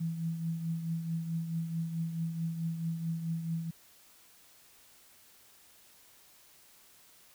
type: tone with tremolo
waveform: sine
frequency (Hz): 164.81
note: E3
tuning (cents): 0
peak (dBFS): -29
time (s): 0-3.71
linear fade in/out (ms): 10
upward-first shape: triangle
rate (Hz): 4.6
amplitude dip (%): 60
effects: white hiss -60 dBFS RMS until 7.34 s